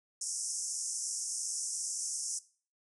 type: band-pass noise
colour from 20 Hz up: pink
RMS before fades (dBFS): -37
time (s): 0.21-2.39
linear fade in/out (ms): 5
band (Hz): 5400 to 10000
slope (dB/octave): 96
effects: noise-tail reverb RT60 0.4 s tail -18 dB re dry